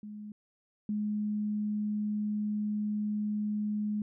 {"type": "tone pair in turn", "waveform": "sine", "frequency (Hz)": [210, 210], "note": ["G#3", "G#3"], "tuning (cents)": [19, 19], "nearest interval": "unison", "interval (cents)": 0, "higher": "neither", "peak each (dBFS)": [-40, -29], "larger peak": "second", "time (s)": [[0.03, 0.32], [0.89, 4.02]], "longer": "second", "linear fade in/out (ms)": 2, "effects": []}